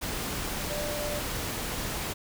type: tone in noise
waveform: sine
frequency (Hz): 591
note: D5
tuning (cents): +11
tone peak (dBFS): -33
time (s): 0.69-1.2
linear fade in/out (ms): 20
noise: pink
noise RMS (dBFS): -33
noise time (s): 0.01-2.14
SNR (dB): -3
effects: none